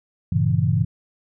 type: chord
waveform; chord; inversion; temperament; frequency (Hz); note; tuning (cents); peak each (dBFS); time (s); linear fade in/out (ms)
sine; G diminished seventh; none; equal; 98 / 116.54 / 138.59 / 164.81; G2 / Bb2 / Db3 / Fb3; 0 / 0 / 0 / 0; -22; 0.32-0.85; 5
effects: none